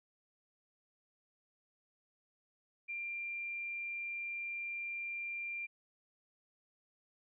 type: tone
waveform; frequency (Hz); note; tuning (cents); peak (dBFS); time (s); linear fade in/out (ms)
sine; 2380; D7; +22; -38; 2.88-5.67; 20
effects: none